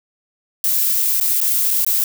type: noise with dropouts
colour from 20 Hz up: violet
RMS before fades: -17 dBFS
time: 0.64-2.04 s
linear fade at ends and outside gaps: 1 ms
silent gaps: 1.201-1.21 / 1.405-1.413 / 1.706-1.71 / 1.848-1.865 s
effects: none